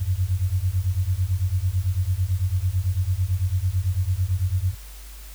sine beating tone pair, 88 / 97 Hz, F2 / G2, +14 / -18 cents, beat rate 9 Hz, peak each -23 dBFS, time 0-4.75 s, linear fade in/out 20 ms, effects added 50 Hz sine -38 dBFS peak until 5.34 s + white hiss -46 dBFS RMS until 5.34 s

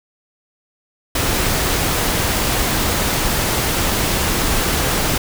pink noise, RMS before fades -18 dBFS, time 1.15-5.18 s, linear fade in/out 5 ms, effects none

